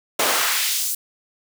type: noise with high-pass filter sweep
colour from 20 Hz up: pink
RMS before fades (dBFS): -21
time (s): 0.19-0.95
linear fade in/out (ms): 5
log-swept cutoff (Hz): 380 to 9000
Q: 0.88
effects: none